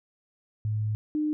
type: tone pair in turn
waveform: sine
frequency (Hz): 107.2 / 303.2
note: A2 / D#4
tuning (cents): -45 / -45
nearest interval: octave + tritone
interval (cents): 1800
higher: second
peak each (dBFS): -25 / -24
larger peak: second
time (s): 0.65-0.95 / 1.15-1.33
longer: first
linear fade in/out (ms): 0
effects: none